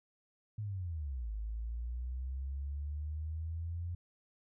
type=linear two-way sweep; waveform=sine; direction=down then up; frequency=109.3 to 52.1 to 87.5 Hz; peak=-36 dBFS; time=0.58-3.95 s; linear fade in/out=5 ms; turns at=1.32 s; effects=none